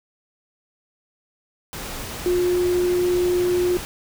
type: tone in noise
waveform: sine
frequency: 357.2 Hz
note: F4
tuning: 39 cents sharp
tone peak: -17 dBFS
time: 2.26-3.77 s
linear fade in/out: 0 ms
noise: pink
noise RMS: -32 dBFS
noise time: 1.73-3.85 s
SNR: +12 dB
effects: none